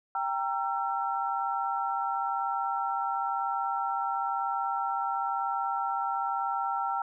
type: tone cluster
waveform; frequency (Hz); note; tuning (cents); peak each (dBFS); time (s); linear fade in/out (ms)
sine; 788 / 929 / 1346; G5 / A#5 / E6; +9 / -6 / +36; -31 / -33 / -32; 0.15-7.02; 2
effects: none